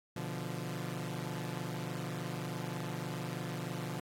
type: chord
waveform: sawtooth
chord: B diminished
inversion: none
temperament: equal with one note detuned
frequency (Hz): 123.47 / 146.83 / 173.01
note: B2 / D3 / F3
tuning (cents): 0 / 0 / -16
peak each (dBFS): -38 / -38 / -37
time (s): 0.16-4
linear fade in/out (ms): 5
effects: AAC 48 kbps